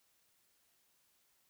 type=silence; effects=white hiss -74 dBFS RMS until 1.49 s